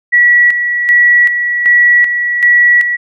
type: tone with tremolo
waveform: sine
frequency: 1936 Hz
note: B6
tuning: 35 cents flat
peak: -4 dBFS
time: 0.12-2.97 s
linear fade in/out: 20 ms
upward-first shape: square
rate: 1.3 Hz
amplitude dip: 55%
effects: none